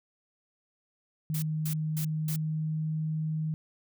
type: tone with pitch glide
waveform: sine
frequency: 155.56 to 156.55 Hz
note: D#3 to D#3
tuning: 0 to +11 cents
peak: -28 dBFS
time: 1.3-3.54 s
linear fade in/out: 0 ms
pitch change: +11 cents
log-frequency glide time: 1.95-2.97 s
type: noise bursts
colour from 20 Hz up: blue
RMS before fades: -37 dBFS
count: 4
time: 1.34-2.362 s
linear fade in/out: 5 ms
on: 83 ms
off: 230 ms
effects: none